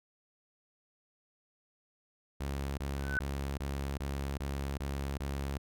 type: tone bursts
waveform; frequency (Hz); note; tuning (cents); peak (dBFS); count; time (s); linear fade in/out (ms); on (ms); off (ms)
sawtooth; 69.3; C#2; 0; -30; 8; 2.4-5.58; 10; 380; 20
type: tone with exponential growth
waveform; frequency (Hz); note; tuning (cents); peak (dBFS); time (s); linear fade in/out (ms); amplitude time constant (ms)
sine; 1505; F#6; +29; -26; 2.95-3.19; 1; 52
effects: none